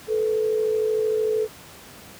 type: tone pair together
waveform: sine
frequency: 434.7 / 487.9 Hz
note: A4 / B4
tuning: -21 / -21 cents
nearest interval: major second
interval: 200 cents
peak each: -20 / -28 dBFS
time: 0.07-1.48 s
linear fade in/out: 50 ms
effects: pink hiss -44 dBFS RMS until 2.19 s + high-pass 80 Hz 12 dB/octave